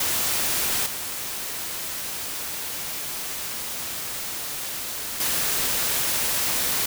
white noise with level steps, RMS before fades -24 / -31 / -24 dBFS, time 0-6.86 s, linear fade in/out 5 ms, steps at 0.86 / 5.2 s, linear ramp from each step 2 ms, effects none

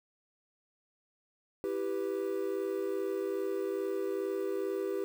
triangle chord, E minor, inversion none, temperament equal, 329.6 / 392 / 493.9 Hz, E4 / G4 / B4, 0 / 0 / 0 cents, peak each -37 / -31 / -36 dBFS, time 1.64-5.04 s, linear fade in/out 0 ms, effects 9-bit

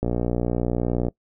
click train, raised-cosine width 2 ms, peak -10 dBFS, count 64, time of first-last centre 0.03-1.084 s, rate 59.8 Hz, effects noise-tail reverb RT60 0.1 s tail -23 dB re dry

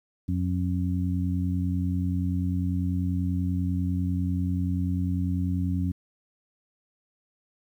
harmonic tone, 90.2 Hz, F#2, 44 cents flat, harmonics 1 / 2 / 3, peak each -26 / -29 / -31 dBFS, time 0.28-5.92 s, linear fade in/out 10 ms, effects 10-bit

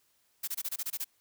blue noise bursts, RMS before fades -34 dBFS, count 9, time 0.43-1.045 s, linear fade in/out 10 ms, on 47 ms, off 24 ms, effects white hiss -71 dBFS RMS until 1.2 s

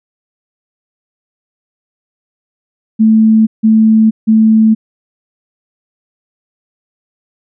sine tone bursts, 220 Hz, A3, in tune, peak -4 dBFS, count 3, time 2.99-4.75 s, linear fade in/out 20 ms, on 480 ms, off 160 ms, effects none

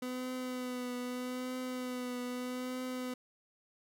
30% pulse tone with vibrato, 251 Hz, B3, 28 cents sharp, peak -34 dBFS, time 0.02-3.14 s, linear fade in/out 5 ms, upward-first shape triangle, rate 0.8 Hz, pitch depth 31 cents each way, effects none

